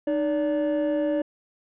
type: tone pair together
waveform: triangle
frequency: 305.6 / 576.9 Hz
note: D#4 / D5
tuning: -31 / -31 cents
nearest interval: major seventh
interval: 1100 cents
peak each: -22 dBFS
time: 0.07-1.22 s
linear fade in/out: 5 ms
effects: tanh soft clip ceiling -14 dBFS + resampled to 8000 Hz